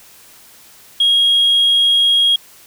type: tone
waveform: sine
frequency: 3278 Hz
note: G#7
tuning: 23 cents flat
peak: -8 dBFS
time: 1-2.36 s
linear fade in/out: 5 ms
effects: tanh soft clip ceiling -7 dBFS + white hiss -44 dBFS RMS until 2.66 s